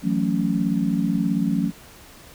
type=chord; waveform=sine; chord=F# minor seventh; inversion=third; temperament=just; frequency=166.5 / 185 / 222 / 277.5 Hz; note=E3 / F#3 / A3 / C#4; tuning=+18 / 0 / +16 / +2 cents; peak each=-27 / -23 / -24 / -25 dBFS; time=0.02-1.72 s; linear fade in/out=50 ms; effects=pink hiss -46 dBFS RMS until 2.34 s